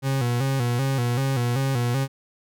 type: tone with vibrato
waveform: 40% pulse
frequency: 127.8 Hz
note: C3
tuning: 40 cents flat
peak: -20 dBFS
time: 0.02-2.08 s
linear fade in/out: 50 ms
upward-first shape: square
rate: 2.6 Hz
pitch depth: 100 cents each way
effects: none